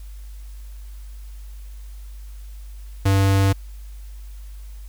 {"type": "tone", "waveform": "square", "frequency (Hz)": 97.5, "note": "G2", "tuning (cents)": -9, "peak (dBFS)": -15, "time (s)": [3.05, 3.53], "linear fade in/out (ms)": 10, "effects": ["added 50 Hz sine -34 dBFS peak until 4.88 s", "white hiss -54 dBFS RMS until 4.88 s"]}